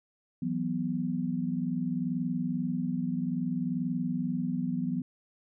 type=chord; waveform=sine; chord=E suspended second; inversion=none; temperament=just; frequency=164.81 / 185.42 / 247.2 Hz; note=E3 / F#3 / B3; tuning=0 / +4 / +2 cents; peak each=-34 / -33 / -31 dBFS; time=0.42-5.02 s; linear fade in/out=5 ms; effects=none